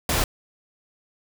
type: noise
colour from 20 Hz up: pink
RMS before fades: -22 dBFS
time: 0.09-0.24 s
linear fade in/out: 2 ms
effects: none